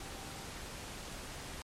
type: tone in noise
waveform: sine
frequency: 784 Hz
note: G5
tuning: in tune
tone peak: -55 dBFS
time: 0.01-0.46 s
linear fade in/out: 2 ms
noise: pink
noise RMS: -45 dBFS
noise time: 0-1.62 s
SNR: -13 dB
effects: low-pass 10000 Hz 12 dB/octave + MP3 64 kbps